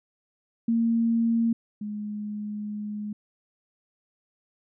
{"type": "tone pair in turn", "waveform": "sine", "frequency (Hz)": [230, 209.3], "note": ["A#3", "G#3"], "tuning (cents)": [-23, 14], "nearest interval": "major second", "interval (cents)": 163, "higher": "first", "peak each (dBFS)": [-20, -30], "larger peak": "first", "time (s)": [[0.68, 1.53], [1.81, 3.13]], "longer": "second", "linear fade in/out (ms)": 5, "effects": []}